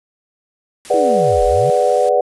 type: noise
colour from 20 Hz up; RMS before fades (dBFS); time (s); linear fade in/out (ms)
white; -35; 0.85-2.09; 0
type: chord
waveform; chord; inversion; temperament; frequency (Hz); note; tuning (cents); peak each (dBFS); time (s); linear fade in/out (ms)
sine; G# half-diminished seventh; none; equal; 415.3 / 493.9 / 587.3 / 740; G#4 / B4 / D5 / F#5; 0 / 0 / 0 / 0; -20 / -15 / -16 / -17; 0.9-2.21; 5
type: linear two-way sweep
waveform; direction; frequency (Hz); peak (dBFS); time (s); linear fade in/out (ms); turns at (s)
sine; down then up; 340.8 to 32.7 to 154.1; -20; 0.94-1.7; 0; 1.44
effects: resampled to 24000 Hz